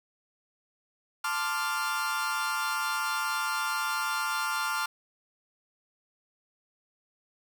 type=chord; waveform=40% pulse; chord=D minor seventh; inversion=second; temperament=equal; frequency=880 / 1046.5 / 1174.7 / 1396.9 Hz; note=A5 / C6 / D6 / F6; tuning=0 / 0 / 0 / 0 cents; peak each=-35 / -35 / -34 / -30 dBFS; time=1.24-4.86 s; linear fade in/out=5 ms; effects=none